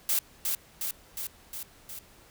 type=noise with echo; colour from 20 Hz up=blue; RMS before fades=-26 dBFS; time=0.09-0.19 s; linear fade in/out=2 ms; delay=360 ms; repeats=5; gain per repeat=-3 dB; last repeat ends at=1.99 s; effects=pink hiss -56 dBFS RMS until 2.3 s